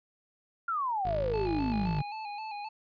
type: exponential sweep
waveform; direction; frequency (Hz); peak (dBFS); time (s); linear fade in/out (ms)
sine; down; 1415 to 138.59; -28; 0.68-2.02; 5
type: tone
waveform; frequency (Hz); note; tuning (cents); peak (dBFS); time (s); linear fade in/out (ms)
20% pulse; 52.4; G#1; +16; -29; 1.05-2.01; 5
type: tone with vibrato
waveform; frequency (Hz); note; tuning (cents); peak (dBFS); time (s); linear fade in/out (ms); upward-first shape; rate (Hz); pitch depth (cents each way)
square; 848; G#5; +36; -37; 1.33-2.69; 10; square; 3.8; 52
effects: resampled to 11025 Hz